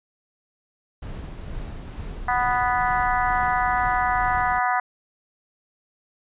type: noise with tremolo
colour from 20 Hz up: brown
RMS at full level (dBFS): -32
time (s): 1.02-4.59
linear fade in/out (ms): 5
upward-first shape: sine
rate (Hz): 2.2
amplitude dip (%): 30
type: harmonic tone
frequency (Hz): 246.9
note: B3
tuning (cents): 0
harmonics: 3 / 4 / 5 / 6 / 7 / 8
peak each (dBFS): -23 / -25 / -27 / -29 / -30 / -31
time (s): 2.28-4.8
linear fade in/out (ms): 5
effects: resampled to 8000 Hz